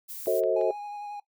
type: noise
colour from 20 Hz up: violet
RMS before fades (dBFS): -39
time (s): 0.08-0.41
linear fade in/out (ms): 20
type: click train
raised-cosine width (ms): 0.3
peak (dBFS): -33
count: 3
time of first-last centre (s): 0.26-0.613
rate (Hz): 5.67
type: chord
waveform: sine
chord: F# diminished seventh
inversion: none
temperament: just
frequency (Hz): 370 / 444 / 532.8 / 639.4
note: F#4 / A4 / C5 / Eb5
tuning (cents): 0 / +16 / +31 / +47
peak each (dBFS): -28 / -26 / -27 / -27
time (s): 0.27-0.71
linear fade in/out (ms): 2
type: tone with vibrato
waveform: triangle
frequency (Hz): 825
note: G#5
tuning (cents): -12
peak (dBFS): -33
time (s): 0.56-1.2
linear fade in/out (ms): 5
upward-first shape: sine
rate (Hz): 11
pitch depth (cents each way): 15
effects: noise-tail reverb RT60 0.1 s tail -18 dB re dry